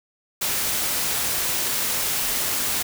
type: noise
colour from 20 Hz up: white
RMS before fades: -24 dBFS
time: 0.41-2.83 s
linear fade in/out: 10 ms
effects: none